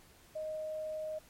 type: tone with quantisation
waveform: sine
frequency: 622.3 Hz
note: D#5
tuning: in tune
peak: -36 dBFS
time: 0.35-1.19 s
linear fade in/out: 10 ms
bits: 11
effects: pink hiss -61 dBFS RMS until 1.29 s + MP3 64 kbps